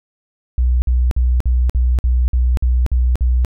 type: tone bursts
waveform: sine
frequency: 61.74 Hz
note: B1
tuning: in tune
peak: -11 dBFS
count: 10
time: 0.58-3.448 s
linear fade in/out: 0 ms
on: 240 ms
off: 52 ms
effects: none